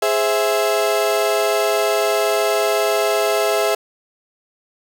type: chord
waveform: 35% pulse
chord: Ab augmented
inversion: none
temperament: equal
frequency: 415.3 / 523.3 / 659.3 Hz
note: Ab4 / C5 / E5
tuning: 0 / 0 / 0 cents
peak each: -18 / -22 / -17 dBFS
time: 0.02-3.75 s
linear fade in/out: 5 ms
effects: none